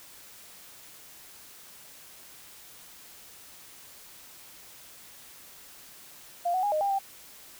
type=tone with pitch steps; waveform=sine; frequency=697 / 744 / 820 / 616 / 799 / 784 Hz; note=F5 / F#5 / G#5 / D#5 / G5 / G5; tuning=-4 / +9 / -22 / -17 / +33 / 0 cents; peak=-24 dBFS; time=6.45-6.99 s; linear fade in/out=10 ms; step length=90 ms; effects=white hiss -50 dBFS RMS until 7.59 s